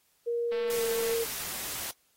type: tone with pitch glide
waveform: sine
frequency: 471.6 to 460.3 Hz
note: A#4 to A#4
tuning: +20 to -22 cents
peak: -27 dBFS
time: 0.26-1.25 s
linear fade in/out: 20 ms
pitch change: -42 cents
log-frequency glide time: 0.75-0.82 s
type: click train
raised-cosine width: 0.3 ms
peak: -27 dBFS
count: 139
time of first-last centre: 0.52-1.139 s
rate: 223 Hz
type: noise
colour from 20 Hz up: white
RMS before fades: -36 dBFS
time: 0.7-1.91 s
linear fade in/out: 2 ms
effects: white hiss -69 dBFS RMS until 2.16 s + AAC 48 kbps